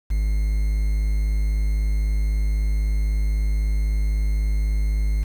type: tone with quantisation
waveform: triangle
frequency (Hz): 51.91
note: G#1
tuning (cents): 0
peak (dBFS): -16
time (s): 0.1-5.24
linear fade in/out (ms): 10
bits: 7
effects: none